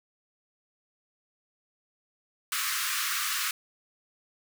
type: high-pass noise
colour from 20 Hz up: pink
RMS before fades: -30 dBFS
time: 2.52-3.51 s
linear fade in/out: 2 ms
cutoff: 1100 Hz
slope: 96 dB/octave
effects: none